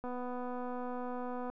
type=click train; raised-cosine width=1 ms; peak=-28 dBFS; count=363; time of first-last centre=0.04-1.5 s; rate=248 Hz; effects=none